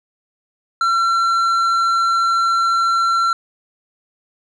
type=tone with tanh clipping; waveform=sine; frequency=1357 Hz; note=E6; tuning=50 cents sharp; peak=-15 dBFS; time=0.81-3.33 s; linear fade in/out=2 ms; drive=8 dB; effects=none